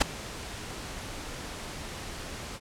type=noise with ADSR envelope; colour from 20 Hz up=pink; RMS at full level=-18 dBFS; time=0-2.6 s; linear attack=18 ms; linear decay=6 ms; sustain=-21 dB; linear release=51 ms; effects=low-pass 9000 Hz 12 dB/octave